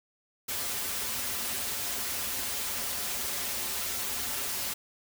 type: noise with comb filter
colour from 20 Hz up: white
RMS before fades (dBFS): -33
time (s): 0.48-4.74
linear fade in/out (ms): 10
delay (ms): 6.3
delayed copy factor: -0.95
effects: none